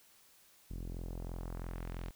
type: tone with low-pass filter sweep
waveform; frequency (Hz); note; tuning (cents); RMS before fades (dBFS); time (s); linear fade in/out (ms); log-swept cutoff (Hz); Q
sawtooth; 42.99; F1; -27; -42; 0.7-2.11; 10; 270 to 3900; 0.99
effects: white hiss -64 dBFS RMS until 2.15 s